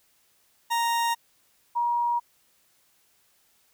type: tone pair in turn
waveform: 40% pulse / sine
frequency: 932 / 952.1 Hz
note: A#5 / A#5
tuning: -1 / +36 cents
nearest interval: unison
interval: 37 cents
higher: second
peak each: -22 dBFS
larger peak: neither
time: 0.7-1.15 / 1.75-2.2 s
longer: neither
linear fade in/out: 20 ms
effects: white hiss -65 dBFS RMS until 3.73 s